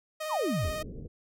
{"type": "tone with vibrato", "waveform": "sawtooth", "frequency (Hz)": 620, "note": "D#5", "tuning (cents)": -6, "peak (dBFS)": -29, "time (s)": [0.2, 0.83], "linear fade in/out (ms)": 10, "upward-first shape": "square", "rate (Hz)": 18, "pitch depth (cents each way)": 16}
{"type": "exponential sweep", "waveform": "sine", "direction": "down", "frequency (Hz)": [1318.5, 51.9], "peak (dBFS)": -27, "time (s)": [0.28, 0.73], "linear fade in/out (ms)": 50}
{"type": "low-pass noise", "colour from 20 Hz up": "pink", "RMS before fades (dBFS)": -41, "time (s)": [0.61, 1.08], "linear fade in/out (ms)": 20, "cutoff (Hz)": 500, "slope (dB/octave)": 48}
{"effects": []}